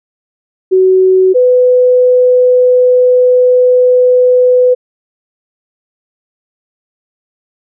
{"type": "tone pair in turn", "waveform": "sine", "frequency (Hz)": [374.8, 500.3], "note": ["F#4", "B4"], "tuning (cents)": [22, 22], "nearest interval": "perfect fourth", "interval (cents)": 500, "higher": "second", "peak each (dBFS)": -4, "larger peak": "neither", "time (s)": [[0.71, 1.34], [1.34, 4.75]], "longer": "second", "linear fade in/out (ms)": 20, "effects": []}